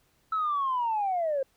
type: linear sweep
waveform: sine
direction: down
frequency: 1318.5 to 523.3 Hz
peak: -24 dBFS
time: 0.32-1.43 s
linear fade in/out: 5 ms
effects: tanh soft clip ceiling -21 dBFS + pink hiss -68 dBFS RMS until 1.56 s